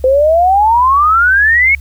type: exponential sweep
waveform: sine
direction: up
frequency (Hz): 507 to 2236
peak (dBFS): -6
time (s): 0.04-1.75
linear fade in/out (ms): 2
effects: added 70 Hz sine -25 dBFS peak until 1.8 s + white hiss -48 dBFS RMS until 1.8 s